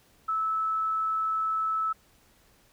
sine tone, 1306 Hz, E6, 17 cents flat, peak -25 dBFS, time 0.28-1.93 s, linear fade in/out 10 ms, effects pink hiss -62 dBFS RMS until 2.72 s

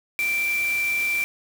sine tone in noise, 2349 Hz, D7, in tune, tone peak -21 dBFS, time 0.19-1.24 s, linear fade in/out 0 ms, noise white, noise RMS -35 dBFS, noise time 0.19-1.24 s, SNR +11 dB, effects none

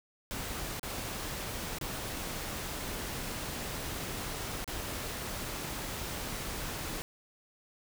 pink noise with dropouts, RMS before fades -38 dBFS, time 0.31-7.02 s, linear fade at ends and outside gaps 0 ms, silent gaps 0.795-0.831 / 1.785-1.812 / 4.644-4.677 s, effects none

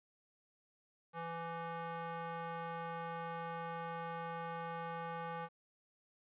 square tone with band-pass filter, 167.1 Hz, E3, 24 cents sharp, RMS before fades -43 dBFS, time 1.13-5.49 s, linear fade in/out 50 ms, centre 1000 Hz, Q 1.5, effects resampled to 8000 Hz + 12-bit

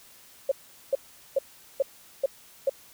sine tone bursts, 545 Hz, C#5, 29 cents flat, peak -19 dBFS, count 6, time 0.49-2.696 s, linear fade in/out 5 ms, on 26 ms, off 410 ms, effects white hiss -53 dBFS RMS until 2.93 s

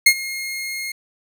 sawtooth tone with ADSR envelope, 2145 Hz, C7, 42 cents sharp, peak -3 dBFS, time 0.06-0.92 s, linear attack 7 ms, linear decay 67 ms, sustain -19 dB, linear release 5 ms, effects none

